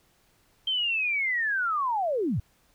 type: linear sweep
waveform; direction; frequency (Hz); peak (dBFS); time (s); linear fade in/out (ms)
sine; down; 3156 to 75.9; -24; 0.67-2.4; 5
effects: pink hiss -65 dBFS RMS until 2.74 s